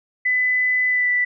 sine tone with pitch glide, 2004 to 1976.4 Hz, B6 to B6, +25 to +1 cents, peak -16 dBFS, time 0.25-1.25 s, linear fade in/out 10 ms, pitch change -24 cents, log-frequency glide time 0.88-1.1 s, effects none

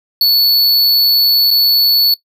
square tone with dropouts, 4435 Hz, C#8, in tune, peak -8 dBFS, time 0.21-2.14 s, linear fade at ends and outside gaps 2 ms, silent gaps 1.506-1.511 s, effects noise-tail reverb RT60 0.1 s tail -19 dB re dry

